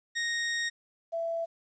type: tone pair in turn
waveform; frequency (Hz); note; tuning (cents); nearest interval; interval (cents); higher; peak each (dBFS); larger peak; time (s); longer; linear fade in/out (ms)
sawtooth / sine; 1864.7 / 666.2; A#6 / E5; 0 / +18; octave + tritone; 1782; first; -25 / -29; first; 0.15-0.7 / 1.12-1.46; first; 20
effects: resampled to 16000 Hz + 11-bit